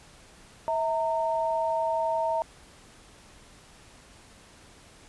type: tone pair together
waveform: sine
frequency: 648.4 / 917 Hz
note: E5 / A#5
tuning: -29 / -29 cents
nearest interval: tritone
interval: 600 cents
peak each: -27 dBFS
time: 0.68-2.42 s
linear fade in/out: 0 ms
effects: pink hiss -53 dBFS RMS until 5.08 s + resampled to 24000 Hz